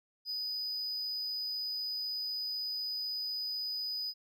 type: tone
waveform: triangle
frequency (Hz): 4978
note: D#8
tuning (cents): 0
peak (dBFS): -33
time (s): 0.25-4.14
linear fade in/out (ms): 50
effects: none